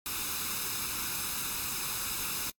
white noise with comb filter, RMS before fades -34 dBFS, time 0.06-2.5 s, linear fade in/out 0 ms, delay 0.78 ms, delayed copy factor +0.65, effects noise-tail reverb RT60 0.1 s tail -26 dB re dry + AAC 64 kbps

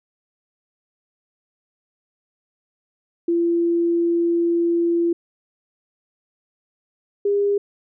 sine tone pair in turn, 340.3 / 404.7 Hz, F4 / G#4, -45 / -45 cents, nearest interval minor third, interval 300 cents, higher second, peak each -16 dBFS, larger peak neither, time 3.28-5.13 / 7.25-7.58 s, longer first, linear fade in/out 5 ms, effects none

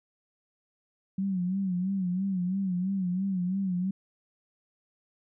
sine tone with vibrato, 186.9 Hz, F#3, 18 cents sharp, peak -26 dBFS, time 1.18-3.91 s, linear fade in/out 5 ms, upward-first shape sine, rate 3 Hz, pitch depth 93 cents each way, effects none

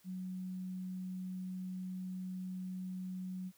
sine tone, 185 Hz, F#3, in tune, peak -39 dBFS, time 0.04-3.52 s, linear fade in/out 50 ms, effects white hiss -68 dBFS RMS until 3.57 s

